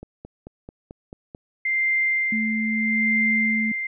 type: click train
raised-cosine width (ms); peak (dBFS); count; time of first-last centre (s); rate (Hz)
2; -24; 7; 0.03-1.349; 4.55
type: tone with tremolo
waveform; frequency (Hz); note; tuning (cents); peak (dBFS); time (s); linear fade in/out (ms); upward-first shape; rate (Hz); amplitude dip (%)
sine; 2093; C7; 0; -18; 1.65-3.87; 5; sine; 0.79; 55
type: tone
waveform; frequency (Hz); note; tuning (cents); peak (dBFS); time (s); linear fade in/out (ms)
sine; 219.1; A3; -7; -23; 2.32-3.72; 5
effects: none